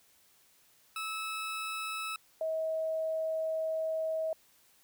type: tone pair in turn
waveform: 20% pulse / sine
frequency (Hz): 1302 / 639.4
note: E6 / D#5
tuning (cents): -22 / +47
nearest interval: octave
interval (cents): 1231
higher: first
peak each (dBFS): -30 / -30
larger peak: neither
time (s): 0.96-2.16 / 2.41-4.33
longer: second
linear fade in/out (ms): 2
effects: white hiss -65 dBFS RMS until 4.83 s